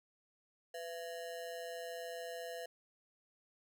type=ring-modulated tone; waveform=square; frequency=587 Hz; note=D5; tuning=1 cent flat; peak=-40 dBFS; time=0.74-2.66 s; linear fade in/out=5 ms; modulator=86.8 Hz; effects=none